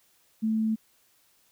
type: tone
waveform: sine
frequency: 220 Hz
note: A3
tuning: in tune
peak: -23 dBFS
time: 0.42-0.76 s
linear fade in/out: 20 ms
effects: white hiss -65 dBFS RMS until 1.51 s